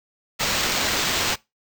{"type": "noise with sample-and-hold", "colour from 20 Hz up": "white", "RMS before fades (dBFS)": -23, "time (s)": [0.39, 1.36], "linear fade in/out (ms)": 20, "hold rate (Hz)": 11025, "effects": ["noise-tail reverb RT60 0.2 s tail -21 dB re dry"]}